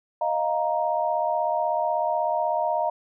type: chord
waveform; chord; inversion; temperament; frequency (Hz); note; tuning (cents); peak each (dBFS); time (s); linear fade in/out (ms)
sine; Eb suspended second; none; equal with one note detuned; 622.3 / 698.5 / 935; Eb5 / F5 / Bb5; 0 / 0 / +5; -26; 0.21-2.9; 5
effects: none